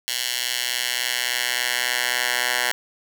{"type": "tone with high-pass filter sweep", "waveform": "10% pulse", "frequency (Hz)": 123.47, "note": "B2", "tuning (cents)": 0, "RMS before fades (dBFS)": -24, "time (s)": [0.08, 2.72], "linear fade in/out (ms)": 0, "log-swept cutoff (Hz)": [3200, 1400], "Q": 1.1, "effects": []}